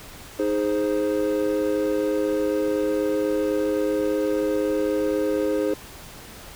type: chord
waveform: triangle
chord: Ab major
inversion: second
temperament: equal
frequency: 311.1 / 415.3 / 523.3 Hz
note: Eb4 / Ab4 / C5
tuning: 0 / 0 / 0 cents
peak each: -23 dBFS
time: 0.39-5.74 s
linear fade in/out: 5 ms
effects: pink hiss -42 dBFS RMS until 6.55 s